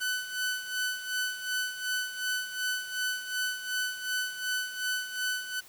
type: tone with tremolo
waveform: sawtooth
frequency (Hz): 1502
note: F#6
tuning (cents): +26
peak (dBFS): -24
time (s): 0-5.61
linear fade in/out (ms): 20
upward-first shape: sine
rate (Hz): 2.7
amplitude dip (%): 70
effects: white hiss -53 dBFS RMS until 5.68 s